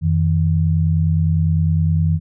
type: tone pair together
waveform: sine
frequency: 89.29 / 159.1 Hz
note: F2 / D#3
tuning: +39 / +39 cents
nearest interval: minor seventh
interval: 1000 cents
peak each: -16 dBFS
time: 0.01-2.2 s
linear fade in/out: 50 ms
effects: none